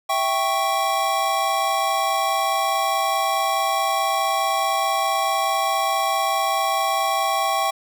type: chord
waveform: square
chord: C# diminished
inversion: first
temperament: equal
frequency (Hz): 659.3 / 784 / 1108.7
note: E5 / G5 / C#6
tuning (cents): 0 / 0 / 0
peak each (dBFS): -27 / -23 / -24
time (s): 0.09-7.71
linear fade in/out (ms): 10
effects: none